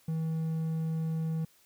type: tone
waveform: triangle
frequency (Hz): 160.8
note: E3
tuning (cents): -43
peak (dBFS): -27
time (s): 0.08-1.45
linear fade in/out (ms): 5
effects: white hiss -64 dBFS RMS until 1.65 s